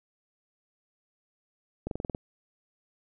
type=slowing click train; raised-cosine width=2 ms; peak=-19 dBFS; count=7; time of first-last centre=1.87-2.149 s; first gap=42 ms; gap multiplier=1.04; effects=none